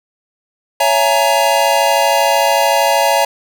square chord, A# half-diminished seventh, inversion first, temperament just, 559.4 / 671.3 / 839.1 / 932.3 Hz, C#5 / E5 / G#5 / A#5, +16 / +31 / +18 / 0 cents, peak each -17 dBFS, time 0.8-3.25 s, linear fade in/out 5 ms, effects none

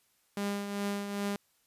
sawtooth tone with tremolo, 201.9 Hz, G#3, 49 cents flat, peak -26 dBFS, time 0.37-1.36 s, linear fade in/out 2 ms, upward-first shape triangle, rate 2.5 Hz, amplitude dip 55%, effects white hiss -71 dBFS RMS until 1.66 s + resampled to 32000 Hz

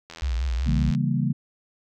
click train, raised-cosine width 0.2 ms, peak -22 dBFS, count 71, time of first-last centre 0.1-0.95 s, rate 82.4 Hz
sine tone with vibrato, 62.2 Hz, B1, 13 cents sharp, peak -22 dBFS, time 0.22-0.91 s, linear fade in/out 5 ms, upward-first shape triangle, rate 5.4 Hz, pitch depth 160 cents each way
sine chord, C# diminished seventh, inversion none, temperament equal, 138.59 / 164.81 / 196 / 233.1 Hz, C#3 / E3 / G3 / Bb3, 0 / 0 / 0 / 0 cents, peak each -24 / -27 / -28 / -27 dBFS, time 0.66-1.33 s, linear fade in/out 10 ms
effects none

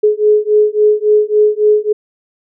sine beating tone pair, 421.1 / 424.7 Hz, G#4 / G#4, +24 / +39 cents, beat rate 3.6 Hz, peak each -11 dBFS, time 0.03-1.93 s, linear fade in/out 10 ms, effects none

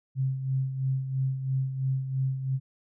sine tone with tremolo, 132.8 Hz, C3, 26 cents sharp, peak -23 dBFS, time 0.15-2.6 s, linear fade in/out 50 ms, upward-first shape sine, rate 3 Hz, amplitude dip 60%, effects none

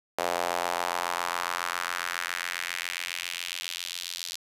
sawtooth tone with high-pass filter sweep, 87.31 Hz, F2, in tune, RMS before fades -32 dBFS, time 0.18-4.36 s, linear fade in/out 5 ms, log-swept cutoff 610 to 4200 Hz, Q 1.9, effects resampled to 32000 Hz + 8-bit

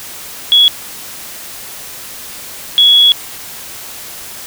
sine tone bursts at uneven times, 3359 Hz, G#7, 19 cents sharp, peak -4 dBFS, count 2, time 0.52-0.68 / 2.78-3.12 s, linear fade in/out 0 ms, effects white hiss -29 dBFS RMS until 4.46 s

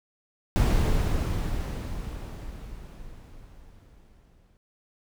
brown noise with exponential decay, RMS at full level -19 dBFS, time 0.56-4.57 s, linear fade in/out 0 ms, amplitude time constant 870 ms, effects none

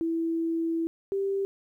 sine tone pair in turn, 329.6 / 392.7 Hz, E4 / G4, 0 / +3 cents, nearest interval minor third, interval 303 cents, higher second, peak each -25 dBFS, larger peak neither, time 0.01-0.87 / 1.12-1.45 s, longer first, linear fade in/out 0 ms, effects 11-bit

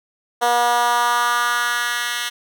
10% pulse tone with high-pass filter sweep, 240 Hz, B3, 49 cents flat, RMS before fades -19 dBFS, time 0.41-2.3 s, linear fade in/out 20 ms, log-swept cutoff 630 to 2300 Hz, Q 2.2, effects none

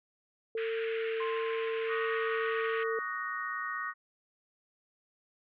sine tone, 449.8 Hz, A4, 38 cents sharp, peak -31 dBFS, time 0.55-2.99 s, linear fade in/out 2 ms
pink band-pass noise, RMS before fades -42 dBFS, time 0.57-2.84 s, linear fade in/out 10 ms, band 1400 to 3000 Hz, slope 48 dB/octave
sine tone with exponential decay, 1049 Hz, C6, 4 cents sharp, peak -35 dBFS, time 1.2-3.6 s, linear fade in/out 5 ms, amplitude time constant 520 ms
sine chord, D# minor seventh, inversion third, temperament equal with one note detuned, 1128.1 / 1244.5 / 1480 / 1864.7 Hz, C#6 / D#6 / F#6 / A#6, +30 / 0 / 0 / 0 cents, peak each -40 / -39 / -41 / -37 dBFS, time 1.87-3.94 s, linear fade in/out 50 ms
effects none

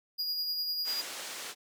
square tone with tremolo, 4867 Hz, D#8, 39 cents flat, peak -30 dBFS, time 0.18-1.02 s, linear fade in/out 20 ms, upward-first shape sine, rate 10 Hz, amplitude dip 35%
white low-pass noise, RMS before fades -41 dBFS, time 0.84-1.55 s, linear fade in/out 50 ms, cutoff 7300 Hz, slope 12 dB/octave
effects high-pass 300 Hz 12 dB/octave

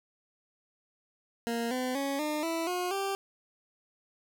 20% pulse tone with pitch steps, 233.1 / 254.2 / 277.2 / 302.3 / 329.7 / 359.5 / 392 Hz, A#3 / C4 / C#4 / D#4 / E4 / F#4 / G4, 0 / -50 / 0 / -50 / 0 / -50 / 0 cents, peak -25 dBFS, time 1.47-3.15 s, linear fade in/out 0 ms, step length 240 ms, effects none

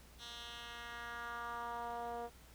10% pulse tone with band-pass filter sweep, 236.6 Hz, A#3, 26 cents sharp, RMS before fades -45 dBFS, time 0.18-2.3 s, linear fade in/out 50 ms, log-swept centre 4100 to 560 Hz, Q 2, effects added 60 Hz sine -60 dBFS peak until 2.54 s + pink hiss -62 dBFS RMS until 2.54 s

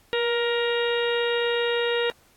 harmonic tone with a mistuned harmonic, 469.8 Hz, A#4, 13 cents sharp, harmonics 1 / 2 / 3 / 4 / 5 / 6 / 7 / 8, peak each -23 / -34 / -33 / -31 / -38 / -32 / -39 / -34 dBFS, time 0.13-2.1 s, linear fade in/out 0 ms, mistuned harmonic 1, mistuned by +21 cents, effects pink hiss -59 dBFS RMS until 2.36 s + AAC 64 kbps

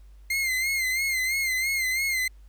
40% pulse tone with vibrato, 2100 Hz, C7, 6 cents sharp, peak -23 dBFS, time 0.3-2.28 s, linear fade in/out 5 ms, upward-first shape sine, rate 3 Hz, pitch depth 64 cents each way, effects added 50 Hz sine -46 dBFS peak until 2.48 s + pink hiss -67 dBFS RMS until 2.48 s

